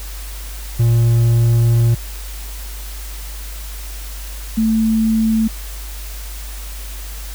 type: tone pair in turn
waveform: triangle / sine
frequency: 116.9 / 221.4 Hz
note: A#2 / A3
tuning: +5 / +11 cents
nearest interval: major seventh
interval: 1106 cents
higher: second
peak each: -8 / -12 dBFS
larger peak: first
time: 0.79-1.95 / 4.57-5.48 s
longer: first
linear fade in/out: 10 ms
effects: added 50 Hz sine -27 dBFS peak until 7.34 s + white hiss -35 dBFS RMS until 7.34 s